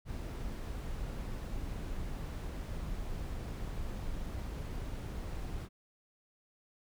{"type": "noise", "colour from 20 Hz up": "brown", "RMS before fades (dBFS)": -39, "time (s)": [0.05, 5.69], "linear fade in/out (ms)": 50, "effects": []}